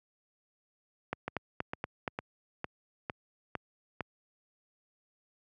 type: two click trains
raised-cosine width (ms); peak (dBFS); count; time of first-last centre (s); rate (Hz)
0.5; -17 / -19; 5 / 7; 1.13-2.078 / 1.28-4.007; 4.22 / 2.2
effects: high-pass 80 Hz 12 dB/octave